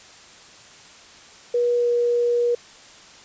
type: tone with pitch glide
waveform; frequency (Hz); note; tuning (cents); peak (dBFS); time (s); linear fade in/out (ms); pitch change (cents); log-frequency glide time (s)
sine; 482.3 to 479; B4 to A#4; -41 to +47; -17; 1.54-2.55; 5; -12; 1.77-1.89
effects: white hiss -46 dBFS RMS until 3.24 s + resampled to 16000 Hz